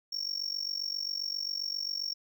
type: tone with amplitude modulation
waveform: triangle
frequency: 5500 Hz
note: F8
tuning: 27 cents flat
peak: -27 dBFS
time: 0.12-2.14 s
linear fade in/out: 10 ms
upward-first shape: sine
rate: 47.5 Hz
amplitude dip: 90%
effects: none